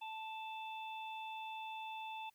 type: harmonic tone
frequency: 880 Hz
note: A5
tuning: in tune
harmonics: 1 / 3 / 4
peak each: -44 / -50 / -54 dBFS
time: 0.01-2.3 s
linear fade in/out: 10 ms
effects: white hiss -75 dBFS RMS until 2.34 s